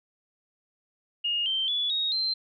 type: tone with pitch steps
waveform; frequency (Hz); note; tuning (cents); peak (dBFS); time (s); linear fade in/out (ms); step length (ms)
sine; 2850 / 3126 / 3429 / 3761 / 4125; F7 / G7 / A7 / A#7 / C8; +34 / -6 / -45 / +15 / -25; -24; 1.24-2.34; 10; 220
effects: MP3 96 kbps